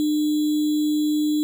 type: tone with sample-and-hold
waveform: sine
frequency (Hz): 301.6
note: D4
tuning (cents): +46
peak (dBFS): -18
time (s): 0-1.43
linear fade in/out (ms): 0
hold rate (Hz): 3675
effects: none